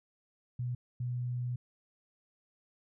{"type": "tone bursts at uneven times", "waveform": "sine", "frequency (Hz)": 123.2, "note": "B2", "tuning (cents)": -4, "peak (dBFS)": -32, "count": 2, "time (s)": [[0.59, 0.75], [1, 1.56]], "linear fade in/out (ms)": 5, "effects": []}